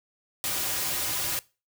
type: noise with comb filter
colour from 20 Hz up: white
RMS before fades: -29 dBFS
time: 0.44-1.39 s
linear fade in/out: 0 ms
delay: 4.5 ms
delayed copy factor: -0.65
effects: noise-tail reverb RT60 0.3 s tail -21 dB re dry